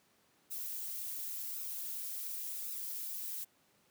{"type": "noise with flanger", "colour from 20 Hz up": "violet", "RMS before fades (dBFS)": -41, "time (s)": [0.5, 3.45], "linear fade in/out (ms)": 20, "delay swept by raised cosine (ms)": [0.76, 5.66], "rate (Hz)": 0.91, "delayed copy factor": 0.5, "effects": ["pink hiss -70 dBFS RMS until 3.9 s", "high-pass 150 Hz 12 dB/octave"]}